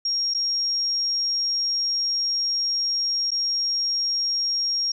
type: tone with dropouts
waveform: sine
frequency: 5580 Hz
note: F8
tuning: 2 cents flat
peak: -21 dBFS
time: 0.05-4.92 s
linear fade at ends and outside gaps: 5 ms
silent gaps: 0.339-0.346 / 3.307-3.316 s
effects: none